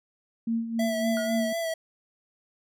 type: tone with tremolo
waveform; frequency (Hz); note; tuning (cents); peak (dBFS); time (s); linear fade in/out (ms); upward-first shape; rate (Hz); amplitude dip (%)
sine; 228.9; A#3; -31; -23; 0.47-1.53; 5; sine; 3.6; 65
type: tone with vibrato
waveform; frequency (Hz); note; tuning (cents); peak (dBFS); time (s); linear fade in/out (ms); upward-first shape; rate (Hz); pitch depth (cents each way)
square; 659.3; E5; 0; -28; 0.79-1.74; 5; sine; 4.1; 29
type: tone with exponential decay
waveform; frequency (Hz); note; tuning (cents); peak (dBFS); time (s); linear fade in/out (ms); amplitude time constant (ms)
triangle; 1434; F6; +45; -31; 1.17-1.52; 0; 76
effects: none